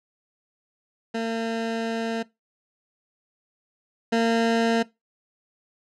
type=tone pair in turn; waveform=20% pulse; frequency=227.3 / 229.1 Hz; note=A#3 / A#3; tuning=-43 / -30 cents; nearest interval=unison; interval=13 cents; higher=second; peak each=-20 / -14 dBFS; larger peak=second; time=1.14-2.23 / 4.12-4.83 s; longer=first; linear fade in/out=10 ms; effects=noise-tail reverb RT60 0.2 s tail -20 dB re dry + low-pass 5000 Hz 12 dB/octave